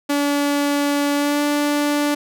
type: tone with pitch glide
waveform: sawtooth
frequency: 286.9 to 292.1 Hz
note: D4 to D4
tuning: -40 to -9 cents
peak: -13 dBFS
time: 0.09-2.15 s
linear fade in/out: 10 ms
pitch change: +31 cents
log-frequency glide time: 1.14-1.42 s
effects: none